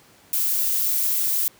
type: noise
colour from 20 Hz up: violet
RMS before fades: -22 dBFS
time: 0.33-1.48 s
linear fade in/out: 0 ms
effects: pink hiss -53 dBFS RMS until 1.59 s + high-pass 100 Hz 12 dB/octave